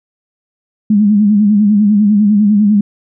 sine tone with vibrato, 207.7 Hz, G#3, in tune, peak -6 dBFS, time 0.9-2.81 s, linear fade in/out 5 ms, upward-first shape sine, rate 10 Hz, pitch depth 66 cents each way, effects none

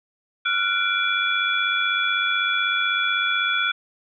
sine tone cluster, 1376 / 1472 / 2350 / 3409 Hz, F6 / F#6 / D7 / G#7, -26 / -9 / +1 / +45 cents, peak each -25 dBFS, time 0.45-3.72 s, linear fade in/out 10 ms, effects none

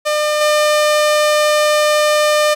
sawtooth tone with level steps, 602 Hz, D5, 43 cents sharp, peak -10 / -7 dBFS, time 0.05-2.55 s, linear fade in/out 20 ms, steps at 0.41 s, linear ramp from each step 2 ms, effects low-pass 11000 Hz 12 dB/octave + 8-bit

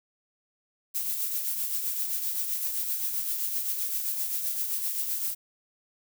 violet noise with tremolo, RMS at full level -28 dBFS, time 0.94-5.35 s, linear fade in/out 20 ms, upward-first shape triangle, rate 7.7 Hz, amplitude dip 50%, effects none

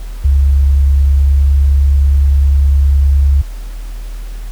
sine tone with pitch glide, 69.3 to 69.78 Hz, C#2 to C#2, 0 to +12 cents, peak -6 dBFS, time 0.24-3.42 s, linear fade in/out 10 ms, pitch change +12 cents, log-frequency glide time 0.53-1.72 s, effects added 40 Hz sine -21 dBFS peak until 4.51 s + pink hiss -40 dBFS RMS until 4.51 s

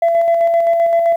sine tone with tremolo, 674 Hz, E5, 38 cents sharp, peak -7 dBFS, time 0.02-1.16 s, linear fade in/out 5 ms, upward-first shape square, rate 7.7 Hz, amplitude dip 35%, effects tanh soft clip ceiling -8 dBFS + 8-bit

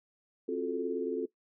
sine tone cluster, 266 / 349.1 / 367.5 / 437.1 Hz, C4 / F4 / F#4 / A4, +29 / -1 / -12 / -11 cents, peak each -37 / -37 / -37 / -33 dBFS, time 0.48-1.26 s, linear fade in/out 10 ms, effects noise-tail reverb RT60 0.1 s tail -18 dB re dry

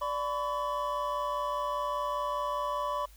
triangle tone cluster, 586 / 1005 / 1130 Hz, D5 / B5 / C#6, -4 / +30 / +33 cents, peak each -33 / -31 / -33 dBFS, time 0.01-3.06 s, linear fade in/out 10 ms, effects added 50 Hz sine -52 dBFS peak until 3.16 s + white hiss -60 dBFS RMS until 3.16 s

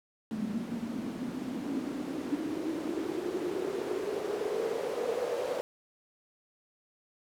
white noise with band-pass filter sweep, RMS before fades -34 dBFS, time 0.31-5.61 s, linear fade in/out 0 ms, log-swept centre 210 to 520 Hz, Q 7.8, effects none

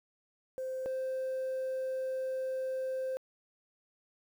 sine tone pair in turn, 520 / 522 Hz, C5 / C5, -11 / -4 cents, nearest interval unison, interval 7 cents, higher second, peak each -33 / -30 dBFS, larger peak second, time 0.58-0.86 / 0.86-3.17 s, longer second, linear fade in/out 0 ms, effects tanh soft clip ceiling -31 dBFS + 10-bit

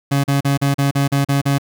30% pulse tone bursts, 139.8 Hz, C#3, 15 cents sharp, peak -11 dBFS, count 9, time 0.11-1.584 s, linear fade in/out 10 ms, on 130 ms, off 38 ms, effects none

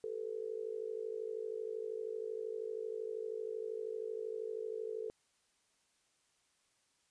sine tone with amplitude modulation, 441.3 Hz, A4, 5 cents sharp, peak -34 dBFS, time 0.04-5.1 s, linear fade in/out 0 ms, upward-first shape sine, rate 52.8 Hz, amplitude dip 90%, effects white hiss -75 dBFS RMS until 7.1 s + resampled to 22050 Hz

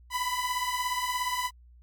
sawtooth beating tone pair, 987.8 / 1004.8 Hz, B5 / B5, 0 / +30 cents, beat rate 17 Hz, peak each -27 dBFS, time 0.1-1.51 s, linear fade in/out 50 ms, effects added 60 Hz sine -51 dBFS peak until 1.82 s + MP3 96 kbps

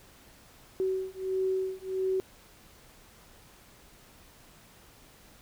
sine beating tone pair, 377.2 / 378.7 Hz, F#4 / F#4, +33 / +40 cents, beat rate 1.5 Hz, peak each -31 dBFS, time 0.8-2.2 s, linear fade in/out 0 ms, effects pink hiss -56 dBFS RMS until 5.41 s

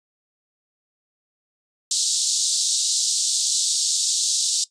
white band-pass noise, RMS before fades -22 dBFS, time 1.91-4.64 s, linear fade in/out 2 ms, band 3700 to 8500 Hz, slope 48 dB/octave, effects noise-tail reverb RT60 0.1 s tail -17 dB re dry + resampled to 22050 Hz

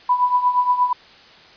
sine tone with tremolo, 990 Hz, B5, 4 cents sharp, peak -11 dBFS, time 0.09-0.93 s, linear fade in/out 5 ms, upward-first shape triangle, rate 8.5 Hz, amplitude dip 80%, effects white hiss -46 dBFS RMS until 1.56 s + resampled to 11025 Hz

